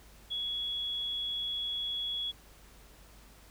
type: tone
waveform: sine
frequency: 3360 Hz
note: G#7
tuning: 19 cents sharp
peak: -32 dBFS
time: 0.3-2.32 s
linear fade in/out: 20 ms
effects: added 50 Hz sine -56 dBFS peak until 3.5 s + pink hiss -58 dBFS RMS until 3.5 s